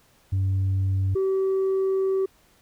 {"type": "tone pair in turn", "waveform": "sine", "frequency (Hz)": [95.9, 383.6], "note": ["G2", "G4"], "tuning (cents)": [-37, -37], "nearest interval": "2 octaves", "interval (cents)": 2400, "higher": "second", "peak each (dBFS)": -18, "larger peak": "neither", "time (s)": [[0.32, 1.15], [1.15, 2.26]], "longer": "second", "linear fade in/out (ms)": 10, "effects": ["tanh soft clip ceiling -19 dBFS", "pink hiss -60 dBFS RMS until 2.61 s"]}